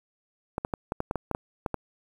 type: clicks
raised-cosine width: 1 ms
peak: -14 dBFS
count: 11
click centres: 0.581 / 0.649 / 0.738 / 0.921 / 1.004 / 1.111 / 1.157 / 1.313 / 1.349 / 1.662 / 1.743 s
effects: 8-bit